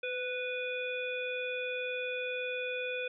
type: harmonic tone with a mistuned harmonic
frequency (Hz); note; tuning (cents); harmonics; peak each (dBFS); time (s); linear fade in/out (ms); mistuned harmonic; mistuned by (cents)
493.9; B4; 0; 1 / 3 / 5 / 7; -36 / -42 / -37 / -46; 0.03-3.08; 5; 1; +31
effects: none